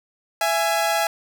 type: tone pair together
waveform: sawtooth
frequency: 667.9 / 830.6 Hz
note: E5 / G#5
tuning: +23 / 0 cents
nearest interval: major third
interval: 377 cents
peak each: -18 dBFS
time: 0.41-1.07 s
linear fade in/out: 2 ms
effects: none